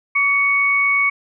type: tone pair together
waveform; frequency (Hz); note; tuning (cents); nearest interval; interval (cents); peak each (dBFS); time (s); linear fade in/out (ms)
sine; 1139 / 2223; C#6 / C#7; +47 / +4; octave; 1157; -22 / -14; 0.15-1.1; 10
effects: none